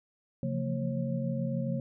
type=tone cluster; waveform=sine; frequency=135 / 168.2 / 175.2 / 227 / 541 Hz; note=C#3 / E3 / F3 / A#3 / C#5; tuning=-45 / +35 / +6 / -46 / -42 cents; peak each=-33 / -40 / -36 / -34 / -38 dBFS; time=0.43-1.8 s; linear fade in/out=2 ms; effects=none